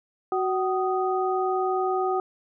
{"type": "tone cluster", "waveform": "sine", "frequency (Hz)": [372, 758, 1243], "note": ["F#4", "F#5", "D#6"], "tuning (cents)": [9, 42, -2], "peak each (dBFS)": [-25, -26, -30], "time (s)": [0.32, 2.2], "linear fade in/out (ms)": 2, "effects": []}